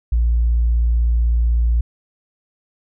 triangle tone with tanh clipping, 58 Hz, A#1, 8 cents flat, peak -13 dBFS, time 0.12-1.81 s, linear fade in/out 5 ms, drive 5 dB, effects none

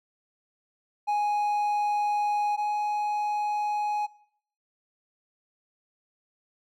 triangle tone pair in turn, 830.6 / 835.9 Hz, G#5 / G#5, 0 / +11 cents, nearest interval unison, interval 11 cents, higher second, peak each -21 / -23 dBFS, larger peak first, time 1.07-2.57 / 2.57-4.07 s, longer neither, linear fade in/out 20 ms, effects noise-tail reverb RT60 0.6 s tail -20 dB re dry

